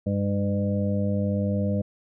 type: harmonic tone with a mistuned harmonic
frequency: 100.6 Hz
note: G2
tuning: 45 cents sharp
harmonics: 1 / 2 / 3 / 5 / 6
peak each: -26 / -25 / -36 / -32 / -33 dBFS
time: 0.06-1.82 s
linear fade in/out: 10 ms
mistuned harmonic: 1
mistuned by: -16 cents
effects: none